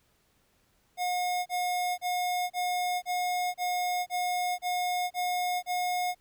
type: tone bursts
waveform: square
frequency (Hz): 720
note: F#5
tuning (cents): -47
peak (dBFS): -28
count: 10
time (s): 0.97-6.149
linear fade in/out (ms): 50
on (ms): 490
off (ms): 31
effects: pink hiss -69 dBFS RMS until 6.2 s